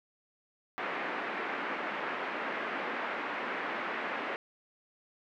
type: band-pass noise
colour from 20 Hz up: white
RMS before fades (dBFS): -36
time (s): 0.78-4.36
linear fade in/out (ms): 0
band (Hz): 230 to 2100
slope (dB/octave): 24
effects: none